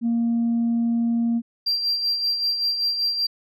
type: tone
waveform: sine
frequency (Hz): 233.1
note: A#3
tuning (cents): 0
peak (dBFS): -17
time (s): 0.01-1.42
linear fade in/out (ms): 50
type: tone with tremolo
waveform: sine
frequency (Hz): 4729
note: D8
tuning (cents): +11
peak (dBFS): -17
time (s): 1.66-3.27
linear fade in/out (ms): 10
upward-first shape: sine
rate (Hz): 5.2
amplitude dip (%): 55
effects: tanh soft clip ceiling -16 dBFS